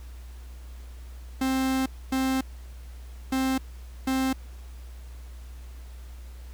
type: tone bursts at uneven times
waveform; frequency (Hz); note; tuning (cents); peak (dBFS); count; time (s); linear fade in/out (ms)
45% pulse; 263.4; C4; +12; -23; 4; 1.41-1.86 / 2.12-2.41 / 3.32-3.58 / 4.07-4.33; 5
effects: added 61 Hz sine -39 dBFS peak until 6.53 s + pink hiss -55 dBFS RMS until 6.53 s